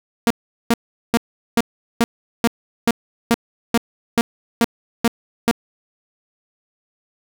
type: tone bursts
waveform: sawtooth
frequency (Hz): 233.1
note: A#3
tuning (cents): 0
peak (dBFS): -8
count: 13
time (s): 0.27-5.512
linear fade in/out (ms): 0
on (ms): 34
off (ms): 400
effects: none